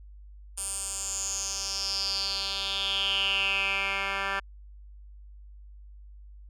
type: tone with band-pass filter sweep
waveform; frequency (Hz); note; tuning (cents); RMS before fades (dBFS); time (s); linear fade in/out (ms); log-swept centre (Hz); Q
10% pulse; 196; G3; 0; -30; 0.57-4.4; 10; 9200 to 1800; 6.2
effects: added 50 Hz sine -45 dBFS peak until 6.49 s